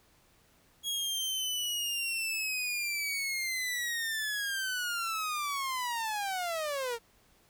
sawtooth linear sweep, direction down, 3322 to 451.1 Hz, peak -28 dBFS, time 0.83-6.99 s, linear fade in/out 50 ms, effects pink hiss -65 dBFS RMS until 7.49 s

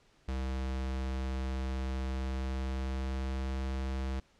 square tone with pitch glide, 65.41 to 65.98 Hz, C2 to C2, 0 to +15 cents, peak -33 dBFS, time 0.28-4.2 s, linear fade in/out 5 ms, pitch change +15 cents, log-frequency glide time 2.12-3.61 s, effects pink hiss -66 dBFS RMS until 4.39 s + low-pass 6000 Hz 12 dB/octave

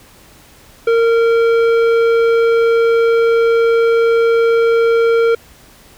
sine tone with tanh clipping, 460.7 Hz, A#4, 20 cents flat, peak -11 dBFS, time 0.87-5.35 s, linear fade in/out 5 ms, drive 12 dB, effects pink hiss -44 dBFS RMS until 5.97 s

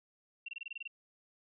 sine tone bursts, 2736 Hz, F7, 36 cents flat, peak -39 dBFS, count 9, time 0.46-0.877 s, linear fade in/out 5 ms, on 25 ms, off 24 ms, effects none

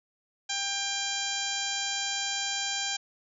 harmonic tone, 795 Hz, G5, 24 cents sharp, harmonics 1 / 2 / 3 / 4 / 5 / 6 / 7 / 8 / 9, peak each -39 / -38 / -39 / -35 / -37 / -39 / -39 / -39 / -37 dBFS, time 0.49-2.97 s, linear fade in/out 10 ms, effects none

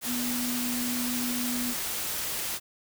sine tone in noise, 244.7 Hz, B3, 16 cents flat, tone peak -30 dBFS, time 0.05-1.75 s, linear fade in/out 50 ms, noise white, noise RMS -32 dBFS, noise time 0.01-2.6 s, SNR -1 dB, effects none

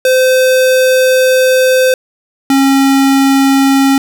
square tone pair in turn, 515 / 272.2 Hz, C5 / C#4, -28 / -31 cents, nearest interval major seventh, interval 1103 cents, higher first, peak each -7 dBFS, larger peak neither, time 0.05-1.94 / 2.5-3.98 s, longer first, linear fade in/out 2 ms, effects none

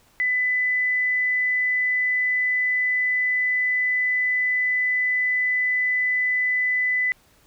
sine tone, 2000 Hz, B6, 21 cents sharp, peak -19 dBFS, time 0.2-7.12 s, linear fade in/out 0 ms, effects pink hiss -58 dBFS RMS until 7.46 s

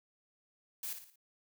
blue noise with echo, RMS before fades -40 dBFS, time 0.83-0.93 s, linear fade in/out 2 ms, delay 57 ms, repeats 4, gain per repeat -7 dB, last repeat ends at 1.158 s, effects none

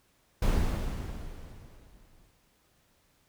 brown noise with exponential decay, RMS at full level -23 dBFS, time 0.42-2.31 s, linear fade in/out 5 ms, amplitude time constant 410 ms, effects pink hiss -68 dBFS RMS until 3.28 s

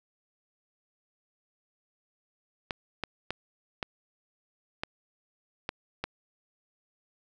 clicks, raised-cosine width 0.3 ms, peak -15 dBFS, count 7, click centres 2.708 / 3.037 / 3.306 / 3.828 / 4.835 / 5.691 / 6.04 s, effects none

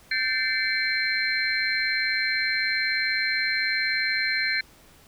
sine tone cluster, 1564 / 1770 / 2085 / 2293 / 4152 Hz, G6 / A6 / C7 / D7 / C8, -4 / +10 / -7 / -42 / -14 cents, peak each -29 dBFS, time 0.11-4.61 s, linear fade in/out 5 ms, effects pink hiss -54 dBFS RMS until 5.07 s

